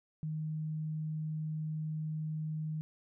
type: tone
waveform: sine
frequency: 155.56 Hz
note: D#3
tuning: in tune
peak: -34 dBFS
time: 0.23-2.81 s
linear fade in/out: 0 ms
effects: none